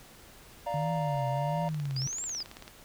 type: chord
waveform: triangle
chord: Bb major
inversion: first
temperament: equal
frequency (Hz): 587.3 / 698.5 / 932.3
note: D5 / F5 / Bb5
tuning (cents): 0 / 0 / 0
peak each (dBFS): -33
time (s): 0.66-1.69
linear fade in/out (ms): 10
type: tone with vibrato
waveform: sine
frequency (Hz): 146.83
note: D3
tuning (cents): 0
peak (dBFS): -30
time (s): 0.74-2.07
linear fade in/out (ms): 2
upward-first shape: triangle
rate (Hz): 1.4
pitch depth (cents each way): 210
type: click train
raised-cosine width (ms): 0.2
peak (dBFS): -27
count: 19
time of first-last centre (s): 1.69-2.679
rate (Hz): 18.2
type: linear two-way sweep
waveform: sine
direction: up then down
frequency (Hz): 4700 to 7630 to 4700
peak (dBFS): -33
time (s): 1.96-2.43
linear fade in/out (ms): 5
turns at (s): 2.24
effects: pink hiss -53 dBFS RMS until 2.84 s